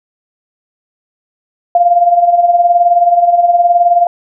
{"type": "tone with tremolo", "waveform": "sine", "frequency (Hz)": 697, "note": "F5", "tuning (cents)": -4, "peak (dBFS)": -3, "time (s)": [1.75, 4.07], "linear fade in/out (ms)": 2, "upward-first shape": "sine", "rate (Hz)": 19, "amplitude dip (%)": 65, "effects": []}